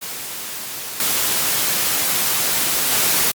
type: noise with level steps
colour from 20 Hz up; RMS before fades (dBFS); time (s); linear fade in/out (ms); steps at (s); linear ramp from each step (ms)
white; -29 / -19 / -17; 0.01-3.32; 20; 1 / 2.91; 2
effects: high-pass 100 Hz 12 dB/octave + Opus 48 kbps